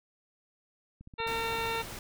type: click train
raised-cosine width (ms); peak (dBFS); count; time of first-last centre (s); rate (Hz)
5; -36; 11; 1.01-1.651; 15.6
type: harmonic tone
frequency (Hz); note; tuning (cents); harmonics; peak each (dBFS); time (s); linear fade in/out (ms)
455.6; A#4; -40; 1 / 2 / 3 / 4 / 5 / 6 / 8 / 9; -36 / -35 / -39 / -42 / -41 / -39 / -41 / -47; 1.18-1.83; 20
type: noise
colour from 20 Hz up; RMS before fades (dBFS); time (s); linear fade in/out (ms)
pink; -42; 1.27-1.99; 2
effects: none